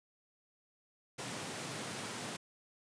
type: high-pass noise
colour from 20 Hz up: pink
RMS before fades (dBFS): -42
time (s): 1.18-2.37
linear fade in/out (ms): 10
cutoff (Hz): 110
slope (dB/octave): 48
effects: resampled to 22050 Hz